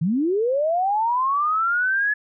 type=linear sweep; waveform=sine; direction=up; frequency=146.83 to 1714 Hz; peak=-18 dBFS; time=0.01-2.14 s; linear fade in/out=10 ms; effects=none